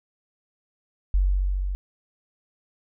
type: tone with level ramp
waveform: sine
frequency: 47.16 Hz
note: F#1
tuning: 34 cents sharp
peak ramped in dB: -16 to -25 dBFS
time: 1.14-1.75 s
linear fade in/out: 0 ms
effects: none